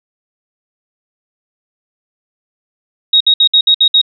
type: tone bursts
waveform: sine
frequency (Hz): 3774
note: A#7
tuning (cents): +21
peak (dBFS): -5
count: 7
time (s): 3.13-4.015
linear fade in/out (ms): 5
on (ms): 75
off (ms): 60
effects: none